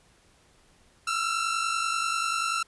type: tone pair together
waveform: sawtooth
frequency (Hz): 1318.5 / 1368.8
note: E6 / F6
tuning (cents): 0 / -35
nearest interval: minor second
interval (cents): 65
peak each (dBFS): -25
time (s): 1.07-2.63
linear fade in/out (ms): 5
effects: pink hiss -61 dBFS RMS until 2.67 s + resampled to 24000 Hz